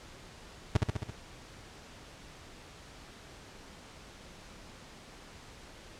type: tone with echo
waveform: 40% pulse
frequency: 103.83 Hz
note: G#2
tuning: in tune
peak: -19 dBFS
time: 0.75-0.77 s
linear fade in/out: 5 ms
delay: 67 ms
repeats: 5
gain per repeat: -3 dB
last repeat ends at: 1.105 s
effects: pink hiss -51 dBFS RMS until 5.99 s + low-pass 7000 Hz 12 dB/octave